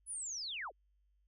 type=linear sweep; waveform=sine; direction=down; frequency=10360 to 303.7 Hz; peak=-39 dBFS; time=0.06-0.72 s; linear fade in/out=50 ms; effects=added 50 Hz sine -70 dBFS peak until 1.27 s